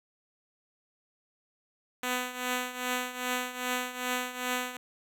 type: tone with tremolo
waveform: 5% pulse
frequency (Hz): 250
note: B3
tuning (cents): +21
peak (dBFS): -16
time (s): 2.03-4.77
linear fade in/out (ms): 2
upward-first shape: triangle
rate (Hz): 2.5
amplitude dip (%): 80
effects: none